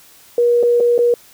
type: tone with dropouts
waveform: sine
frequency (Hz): 478.6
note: A#4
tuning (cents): +46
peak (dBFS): -10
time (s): 0.38-1.14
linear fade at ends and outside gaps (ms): 2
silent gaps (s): 0.629-0.633 / 0.801-0.805 / 0.98-0.989
effects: white hiss -46 dBFS RMS until 1.33 s